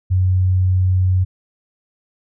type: tone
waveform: sine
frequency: 92.5 Hz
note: F#2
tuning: in tune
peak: -12 dBFS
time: 0.1-1.25 s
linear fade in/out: 20 ms
effects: none